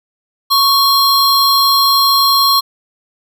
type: tone pair together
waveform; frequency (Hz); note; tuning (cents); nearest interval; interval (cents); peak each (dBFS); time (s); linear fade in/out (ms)
square; 1109 / 4176; C#6 / C8; 0 / -4; octave + major seventh; 2296; -12; 0.5-2.61; 20
effects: none